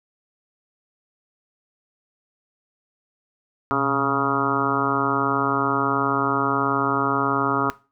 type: harmonic tone with a mistuned harmonic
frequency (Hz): 138.59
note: C#3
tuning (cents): 0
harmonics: 1 / 2 / 3 / 4 / 5 / 6 / 7 / 8 / 9 / 10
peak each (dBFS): -32 / -26 / -28 / -35 / -31 / -32 / -28 / -28 / -24 / -28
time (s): 3.71-7.7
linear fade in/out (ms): 0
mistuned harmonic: 1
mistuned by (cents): -150
effects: noise-tail reverb RT60 0.3 s tail -18 dB re dry